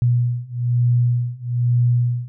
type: beating tone pair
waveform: sine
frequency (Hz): 120.7 / 121.8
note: B2 / B2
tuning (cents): -39 / -24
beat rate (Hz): 1.1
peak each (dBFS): -19 / -18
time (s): 0.02-2.28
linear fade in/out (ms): 0
effects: none